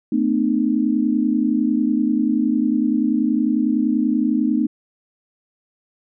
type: tone cluster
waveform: sine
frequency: 223.3 / 254 / 303.6 Hz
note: A3 / B3 / D#4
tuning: +26 / +49 / -42 cents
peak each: -20 dBFS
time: 0.12-4.67 s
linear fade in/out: 5 ms
effects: none